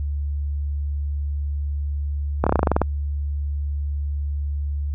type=slowing click train; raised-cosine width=1 ms; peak=-3 dBFS; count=11; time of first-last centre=2.44-2.817 s; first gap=26 ms; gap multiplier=1.08; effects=added 72 Hz sine -22 dBFS peak until 4.94 s